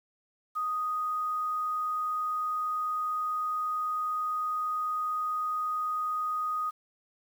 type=tone with quantisation; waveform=sine; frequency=1244.5 Hz; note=D#6; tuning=in tune; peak=-28 dBFS; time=0.55-6.71 s; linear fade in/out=20 ms; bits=9; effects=none